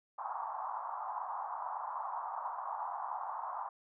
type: band-pass noise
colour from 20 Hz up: white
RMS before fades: -40 dBFS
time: 0.18-3.69 s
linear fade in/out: 5 ms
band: 770 to 1100 Hz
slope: 48 dB/octave
effects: none